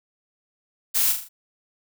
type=noise with echo; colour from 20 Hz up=blue; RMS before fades=-21 dBFS; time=0.94-1.13 s; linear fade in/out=20 ms; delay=40 ms; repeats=4; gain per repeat=-6 dB; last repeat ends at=1.29 s; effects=none